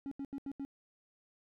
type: tone bursts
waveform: triangle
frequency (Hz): 276.6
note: C#4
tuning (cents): -4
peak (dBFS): -35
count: 5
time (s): 0.06-0.65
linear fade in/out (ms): 0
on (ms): 54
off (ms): 80
effects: tanh soft clip ceiling -31 dBFS